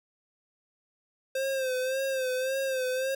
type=tone with vibrato; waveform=square; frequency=524 Hz; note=C5; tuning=2 cents sharp; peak=-28 dBFS; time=1.35-3.15 s; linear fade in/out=5 ms; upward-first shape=sine; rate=1.8 Hz; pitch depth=55 cents each way; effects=none